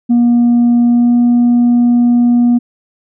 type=tone with pitch glide; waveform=sine; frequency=238.9 to 240.7 Hz; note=A#3 to B3; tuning=+43 to -44 cents; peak=-4 dBFS; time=0.09-2.59 s; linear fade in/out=20 ms; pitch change=+13 cents; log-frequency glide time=0.86-1.16 s; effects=tanh soft clip ceiling -5 dBFS